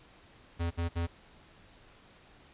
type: tone bursts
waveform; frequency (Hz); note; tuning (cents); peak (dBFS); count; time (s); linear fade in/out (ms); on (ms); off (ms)
square; 84.9; F2; -48; -30; 3; 0.59-1.072; 20; 120; 61
effects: pink hiss -58 dBFS RMS until 2.53 s + resampled to 8000 Hz